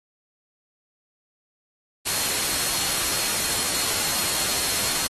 sine tone in noise, 4300 Hz, C8, 47 cents sharp, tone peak -34 dBFS, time 2.05-5.08 s, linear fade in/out 20 ms, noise white, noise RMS -24 dBFS, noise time 2.05-5.08 s, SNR -13 dB, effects AAC 32 kbps

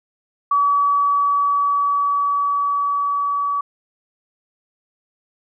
sine tone with level ramp, 1141 Hz, C#6, 50 cents sharp, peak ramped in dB -13 to -18 dBFS, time 0.51-3.61 s, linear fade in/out 5 ms, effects none

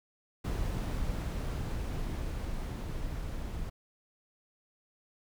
brown noise with level ramp, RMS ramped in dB -32 to -38 dBFS, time 0.44-3.7 s, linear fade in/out 10 ms, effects none

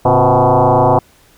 sine tone with frequency modulation, 111.1 Hz, A2, 17 cents sharp, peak -7 dBFS, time 0.05-0.99 s, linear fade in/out 5 ms, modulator 125 Hz, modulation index 7.3, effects pink hiss -49 dBFS RMS until 1.37 s

